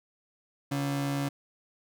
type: ring-modulated tone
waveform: 45% pulse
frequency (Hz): 210.3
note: G#3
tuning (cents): +22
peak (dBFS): -25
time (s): 0.71-1.29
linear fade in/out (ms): 10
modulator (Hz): 70.6
effects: none